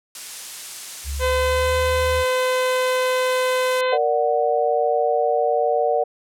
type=noise; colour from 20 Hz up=blue; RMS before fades=-29 dBFS; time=0.15-3.81 s; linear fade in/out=2 ms
type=tone with pitch glide; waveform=sine; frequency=69.8 to 77 Hz; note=C#2 to D#2; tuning=+13 to -17 cents; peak=-24 dBFS; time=1.04-2.25 s; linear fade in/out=50 ms; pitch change=+170 cents; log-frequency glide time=1.36-1.75 s
type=harmonic tone; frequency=510 Hz; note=C5; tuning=44 cents flat; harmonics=1 / 2 / 3 / 4 / 5 / 6 / 7 / 8; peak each=-19 / -25 / -29 / -31 / -33 / -35 / -36 / -37 dBFS; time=1.19-3.98 s; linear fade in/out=50 ms
type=chord; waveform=sine; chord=Bb augmented; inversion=none; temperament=equal; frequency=466.2 / 587.3 / 740 Hz; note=Bb4 / D5 / F#5; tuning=0 / 0 / 0 cents; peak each=-21 dBFS; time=3.92-6.04 s; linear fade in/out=10 ms
effects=low-pass 9000 Hz 12 dB/octave